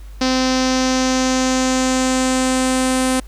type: tone with low-pass filter sweep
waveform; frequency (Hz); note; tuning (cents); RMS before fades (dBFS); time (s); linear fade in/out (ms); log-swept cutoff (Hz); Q
sawtooth; 258.5; C4; -21; -17; 0.21-3.2; 5; 5200 to 9300; 3.4
effects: added 50 Hz sine -32 dBFS peak until 3.27 s + pink hiss -50 dBFS RMS until 3.27 s